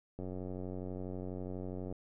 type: click train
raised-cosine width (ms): 2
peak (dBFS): -29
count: 161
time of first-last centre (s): 0.19-1.925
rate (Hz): 92.2
effects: none